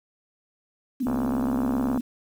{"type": "tone with vibrato", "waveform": "sine", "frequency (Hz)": 249.3, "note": "B3", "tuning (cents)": 16, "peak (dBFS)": -23, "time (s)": [1, 2.01], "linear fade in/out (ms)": 10, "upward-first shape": "square", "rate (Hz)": 19, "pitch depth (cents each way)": 110}
{"type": "click train", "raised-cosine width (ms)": 1, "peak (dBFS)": -16, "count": 62, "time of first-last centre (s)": [1.07, 1.975], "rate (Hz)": 67.4}
{"effects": ["8-bit"]}